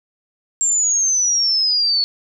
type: exponential sweep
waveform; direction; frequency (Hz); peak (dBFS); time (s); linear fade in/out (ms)
sine; down; 7459 to 4400; -14; 0.61-2.04; 0
effects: none